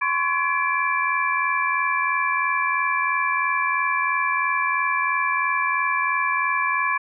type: tone cluster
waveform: sine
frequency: 1031 / 1114 / 1693 / 2345 Hz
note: C6 / C#6 / G#6 / D7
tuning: -26 / +8 / +33 / -3 cents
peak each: -25 dBFS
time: 0.01-6.98 s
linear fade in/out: 10 ms
effects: none